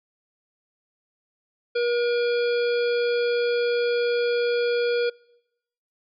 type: harmonic tone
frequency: 478.6 Hz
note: A#4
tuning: 46 cents sharp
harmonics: 1 / 3 / 5 / 7 / 9 / 10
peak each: -21 / -31 / -35 / -38 / -40 / -41 dBFS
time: 1.75-5.1 s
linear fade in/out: 10 ms
effects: noise-tail reverb RT60 0.9 s tail -26 dB re dry